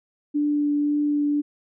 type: tone with vibrato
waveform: sine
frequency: 293 Hz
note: D4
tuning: 4 cents flat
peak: -19 dBFS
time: 0.34-1.42 s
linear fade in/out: 20 ms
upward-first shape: triangle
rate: 1.9 Hz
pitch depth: 10 cents each way
effects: none